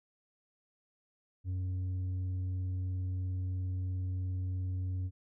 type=tone with tanh clipping; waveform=sine; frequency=92.3 Hz; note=F#2; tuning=4 cents flat; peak=-33 dBFS; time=1.44-5.11 s; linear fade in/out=50 ms; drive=4 dB; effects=none